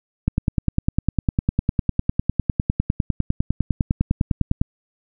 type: click train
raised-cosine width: 5 ms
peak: -5 dBFS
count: 44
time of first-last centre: 0.28-4.615 s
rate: 9.92 Hz
effects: none